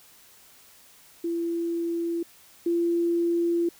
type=tone pair in turn; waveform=sine; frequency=337.8 / 341.1 Hz; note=E4 / F4; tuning=+42 / -41 cents; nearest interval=unison; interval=17 cents; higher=second; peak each=-25 / -21 dBFS; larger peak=second; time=1.24-2.23 / 2.66-3.69 s; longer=second; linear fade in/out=5 ms; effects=white hiss -54 dBFS RMS until 3.79 s